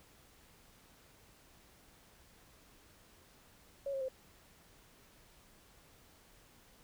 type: tone with pitch steps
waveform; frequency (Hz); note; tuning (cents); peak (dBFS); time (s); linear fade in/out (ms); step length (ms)
sine; 556 / 538.9 / 522.4; C#5 / C#5 / C5; +5 / -49 / -3; -35; 3.86-4.085; 5; 75
effects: pink hiss -63 dBFS RMS until 6.83 s

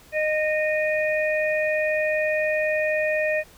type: harmonic tone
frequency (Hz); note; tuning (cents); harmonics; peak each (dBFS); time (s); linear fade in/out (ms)
616; D#5; -17; 1 / 3 / 4; -22 / -27 / -28; 0.12-3.44; 50
effects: pink hiss -51 dBFS RMS until 3.57 s

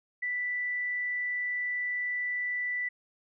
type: tone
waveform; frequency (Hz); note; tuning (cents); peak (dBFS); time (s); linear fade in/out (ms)
sine; 1975.5; B6; 0; -29; 0.22-2.89; 10
effects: none

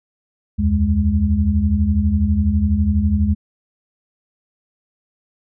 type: tone cluster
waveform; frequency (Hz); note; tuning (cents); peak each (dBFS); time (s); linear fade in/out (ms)
sine; 74.2 / 86.3 / 207.3; D2 / F2 / G#3; +18 / -20 / -3; -18; 0.58-3.35; 20
effects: none

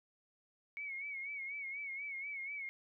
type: tone with vibrato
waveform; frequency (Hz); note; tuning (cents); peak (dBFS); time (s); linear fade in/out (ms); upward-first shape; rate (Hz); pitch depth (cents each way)
sine; 2220; C#7; +2; -40; 0.77-2.69; 0; sine; 4.1; 72
effects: none

